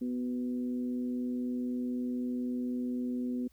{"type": "harmonic tone", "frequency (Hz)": 124, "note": "B2", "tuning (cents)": 7, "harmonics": [2, 3, 4], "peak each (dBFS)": [-31, -44, -48], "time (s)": [0.01, 3.48], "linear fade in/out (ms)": 10, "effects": ["added 60 Hz sine -63 dBFS peak until 3.52 s", "white hiss -71 dBFS RMS until 3.52 s"]}